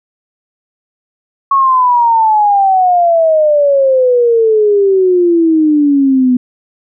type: exponential sweep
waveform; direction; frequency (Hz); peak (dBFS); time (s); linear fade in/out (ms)
sine; down; 1108.7 to 246.9; -6; 1.51-6.37; 5
effects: none